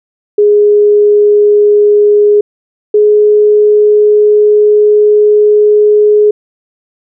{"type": "tone pair in turn", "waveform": "sine", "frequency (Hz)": [415.1, 419.9], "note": ["G#4", "G#4"], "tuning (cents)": [-1, 19], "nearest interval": "unison", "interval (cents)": 20, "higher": "second", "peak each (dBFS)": -3, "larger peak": "neither", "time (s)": [[0.38, 2.41], [2.94, 6.31]], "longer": "second", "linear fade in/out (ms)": 5, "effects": []}